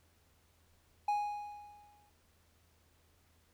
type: tone with exponential decay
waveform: triangle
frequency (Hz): 828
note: G#5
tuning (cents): -5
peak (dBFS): -26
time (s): 1.08-2.1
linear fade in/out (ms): 5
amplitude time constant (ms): 220
effects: added 82 Hz sine -70 dBFS peak until 3.53 s + pink hiss -71 dBFS RMS until 3.53 s